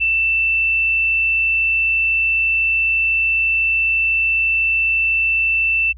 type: tone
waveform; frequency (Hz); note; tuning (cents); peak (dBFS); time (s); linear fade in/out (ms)
sine; 2666; E7; +19; -14; 0-5.93; 20
effects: added 60 Hz sine -35 dBFS peak until 5.97 s